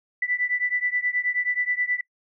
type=beating tone pair; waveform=sine; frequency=1975.5 / 1984.9 Hz; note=B6 / B6; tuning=0 / +8 cents; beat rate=9.4 Hz; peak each=-25 / -26 dBFS; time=0.22-2.01 s; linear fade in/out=5 ms; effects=noise-tail reverb RT60 0.1 s tail -24 dB re dry